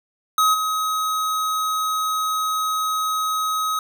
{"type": "tone with level steps", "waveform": "square", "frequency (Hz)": 1268, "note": "D#6", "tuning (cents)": 32, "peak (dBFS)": [-15, -21], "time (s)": [0.38, 3.79], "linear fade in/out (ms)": 2, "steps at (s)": 0.53, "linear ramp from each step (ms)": 20, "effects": []}